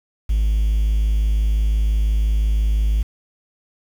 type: tone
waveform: triangle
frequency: 52.9 Hz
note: G#1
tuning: 33 cents sharp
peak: -12 dBFS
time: 0.29-3.03 s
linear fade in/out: 10 ms
effects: tanh soft clip ceiling -9 dBFS + 7-bit